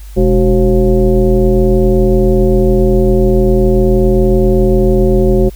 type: tone with frequency modulation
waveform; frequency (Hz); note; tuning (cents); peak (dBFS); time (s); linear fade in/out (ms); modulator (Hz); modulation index
sine; 207.7; G#3; 0; -6; 0.16-5.5; 20; 165; 1.7
effects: added 50 Hz sine -27 dBFS peak until 5.55 s + white hiss -43 dBFS RMS until 5.55 s